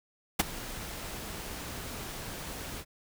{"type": "noise with ADSR envelope", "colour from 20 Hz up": "pink", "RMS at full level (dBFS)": -21, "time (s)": [0.39, 2.85], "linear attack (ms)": 10, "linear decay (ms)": 19, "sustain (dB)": -19, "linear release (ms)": 62, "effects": []}